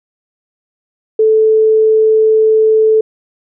sine tone, 437.6 Hz, A4, 9 cents flat, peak -6 dBFS, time 1.19-3.01 s, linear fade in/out 5 ms, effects none

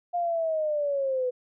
sine linear sweep, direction down, 708 to 494.7 Hz, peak -24 dBFS, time 0.13-1.31 s, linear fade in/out 20 ms, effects none

